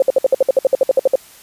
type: tone bursts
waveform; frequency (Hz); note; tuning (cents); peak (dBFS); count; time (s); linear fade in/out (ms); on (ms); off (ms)
sine; 530; C5; +22; -7; 15; 0-1.156; 2; 22; 59
effects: white hiss -43 dBFS RMS until 1.42 s + resampled to 32000 Hz